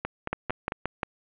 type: two click trains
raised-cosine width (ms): 0.5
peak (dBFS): -12 / -14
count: 5 / 4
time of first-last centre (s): 0.33-1.032 / 0.05-0.721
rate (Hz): 5.7 / 4.47
effects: resampled to 8000 Hz + 7-bit